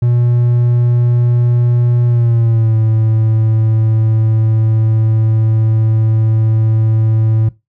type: tone with pitch glide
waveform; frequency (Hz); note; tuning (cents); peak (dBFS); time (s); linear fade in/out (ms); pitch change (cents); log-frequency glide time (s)
triangle; 120.6 to 110.59; B2 to A2; -41 to +9; -7; 0.02-7.49; 5; -150; 2.06-2.76
effects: noise-tail reverb RT60 0.2 s tail -18 dB re dry